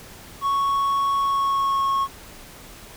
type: tone with pitch glide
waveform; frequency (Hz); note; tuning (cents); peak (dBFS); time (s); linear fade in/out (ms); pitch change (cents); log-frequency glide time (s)
triangle; 1108.7 to 1094.1; C#6 to C#6; 0 to -23; -17; 0.41-2.08; 50; -23; 1.15-1.85
effects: pink hiss -43 dBFS RMS until 2.96 s